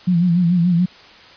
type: tone with vibrato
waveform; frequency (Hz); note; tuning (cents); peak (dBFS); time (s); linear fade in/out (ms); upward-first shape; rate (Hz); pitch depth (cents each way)
sine; 174.61; F3; 0; -12; 0.07-0.86; 10; sine; 6.9; 76
effects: white hiss -43 dBFS RMS until 1.36 s + resampled to 11025 Hz